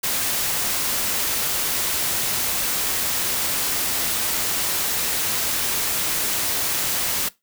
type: noise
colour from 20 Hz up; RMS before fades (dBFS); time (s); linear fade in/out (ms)
white; -23; 0.03-7.29; 10
effects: noise-tail reverb RT60 0.2 s tail -20 dB re dry